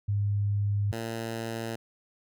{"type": "tone pair in turn", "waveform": ["sine", "10% pulse"], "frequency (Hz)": [101.9, 114.07], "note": ["G#2", "A#2"], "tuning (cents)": [-32, -37], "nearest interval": "major second", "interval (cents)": 195, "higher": "second", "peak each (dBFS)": -24, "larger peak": "neither", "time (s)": [[0.08, 0.92], [0.92, 1.76]], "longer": "neither", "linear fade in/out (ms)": 10, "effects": []}